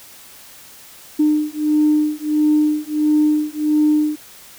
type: beating tone pair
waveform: sine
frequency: 301.9 / 303.4 Hz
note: D4 / D#4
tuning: +48 / -44 cents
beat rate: 1.5 Hz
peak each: -16 dBFS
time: 1.19-4.16 s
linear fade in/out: 10 ms
effects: tanh soft clip ceiling -6 dBFS + white hiss -42 dBFS RMS until 4.58 s